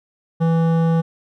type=tone with hard clipping; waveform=sine; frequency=164.81 Hz; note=E3; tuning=in tune; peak=-16 dBFS; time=0.4-1.02 s; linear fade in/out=20 ms; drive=13 dB; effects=none